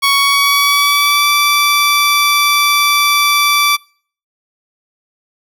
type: tone with pitch glide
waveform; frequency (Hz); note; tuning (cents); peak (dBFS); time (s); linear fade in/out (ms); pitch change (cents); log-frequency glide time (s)
15% pulse; 1115 to 1163; C#6 to D6; +10 to -17; -3; 0.02-3.77; 20; +73; 0.15-1.29
effects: noise-tail reverb RT60 0.5 s tail -26 dB re dry